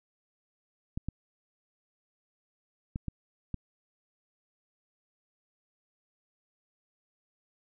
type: clicks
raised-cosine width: 5 ms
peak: -21 dBFS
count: 5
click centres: 0.975 / 1.086 / 2.959 / 3.083 / 3.543 s
effects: none